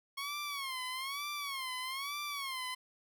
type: tone with vibrato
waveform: 15% pulse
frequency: 1092 Hz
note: C#6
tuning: 26 cents flat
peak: -31 dBFS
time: 0.17-2.75 s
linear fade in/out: 10 ms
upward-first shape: sine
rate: 1.1 Hz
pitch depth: 130 cents each way
effects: none